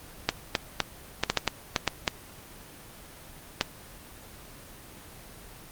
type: clicks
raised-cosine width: 0.2 ms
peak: -4 dBFS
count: 11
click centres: 0.29 / 0.552 / 0.803 / 1.236 / 1.3 / 1.373 / 1.477 / 1.762 / 1.877 / 2.078 / 3.611 s
effects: pink hiss -47 dBFS RMS until 5.71 s + Opus 24 kbps